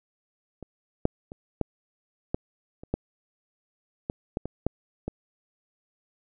clicks, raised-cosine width 2 ms, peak -26 / -7 / -26 / -11 / -12 / -28 / -12 / -15 / -14 / -19 / -10 / -17 dBFS, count 12, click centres 0.627 / 1.054 / 1.319 / 1.613 / 2.345 / 2.835 / 2.94 / 4.099 / 4.371 / 4.456 / 4.666 / 5.08 s, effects none

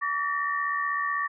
sine tone cluster, 1146 / 1800 / 1876 Hz, D6 / A6 / A#6, -43 / +39 / +11 cents, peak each -27 / -31 / -33 dBFS, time 0.01-1.28 s, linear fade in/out 20 ms, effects none

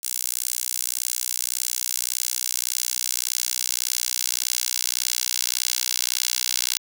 10% pulse tone with high-pass filter sweep, 61.74 Hz, B1, in tune, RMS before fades -26 dBFS, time 0.03-6.78 s, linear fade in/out 5 ms, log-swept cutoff 7900 to 4700 Hz, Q 1.1, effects none

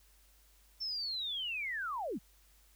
sine linear sweep, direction down, 5420 to 147.7 Hz, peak -35 dBFS, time 0.8-2.19 s, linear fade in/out 20 ms, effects added 50 Hz sine -64 dBFS peak until 2.75 s + white hiss -67 dBFS RMS until 2.75 s

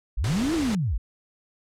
sine linear two-way sweep, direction up then down, 34.6 to 340.6 to 34.6 Hz, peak -22 dBFS, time 0.17-0.98 s, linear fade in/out 10 ms, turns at 0.54 s
pink noise, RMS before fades -32 dBFS, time 0.24-0.75 s, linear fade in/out 2 ms
effects low-pass 8000 Hz 12 dB/octave

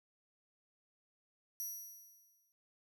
5% pulse tone with exponential decay, 5800 Hz, F#8, 35 cents flat, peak -32 dBFS, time 1.6-2.52 s, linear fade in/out 0 ms, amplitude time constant 200 ms, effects none

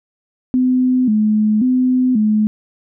sine tone with vibrato, 233.1 Hz, A#3, in tune, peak -11 dBFS, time 0.54-2.47 s, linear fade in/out 0 ms, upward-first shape square, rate 0.93 Hz, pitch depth 150 cents each way, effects none

